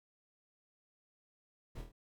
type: noise with echo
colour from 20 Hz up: brown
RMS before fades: -44 dBFS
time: 1.75-1.82 s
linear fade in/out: 10 ms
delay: 25 ms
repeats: 4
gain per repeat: -4 dB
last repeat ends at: 1.92 s
effects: none